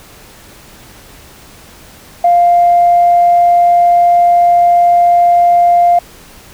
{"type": "tone", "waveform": "sine", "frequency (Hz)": 698.5, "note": "F5", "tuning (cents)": 0, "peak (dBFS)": -4, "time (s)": [2.24, 5.99], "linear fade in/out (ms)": 5, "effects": ["tanh soft clip ceiling 0 dBFS", "pink hiss -38 dBFS RMS until 6.53 s"]}